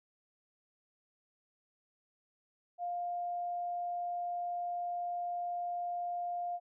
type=tone; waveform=sine; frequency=703 Hz; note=F5; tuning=11 cents sharp; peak=-34 dBFS; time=2.78-6.6 s; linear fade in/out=50 ms; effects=none